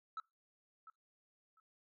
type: tone with echo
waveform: sine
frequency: 1308 Hz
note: E6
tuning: 14 cents flat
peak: -37 dBFS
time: 0.17-0.2 s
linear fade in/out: 2 ms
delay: 700 ms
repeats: 2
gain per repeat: -15 dB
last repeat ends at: 1.6 s
effects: noise-tail reverb RT60 0.2 s tail -24 dB re dry + tanh soft clip ceiling -39 dBFS